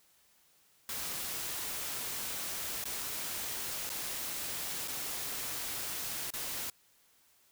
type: noise with dropouts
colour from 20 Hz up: white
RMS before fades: -38 dBFS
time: 0.89-6.7 s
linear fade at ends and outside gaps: 2 ms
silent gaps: 2.841-2.854 / 3.893-3.9 / 4.877-4.881 / 6.305-6.336 s
effects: white hiss -67 dBFS RMS until 7.51 s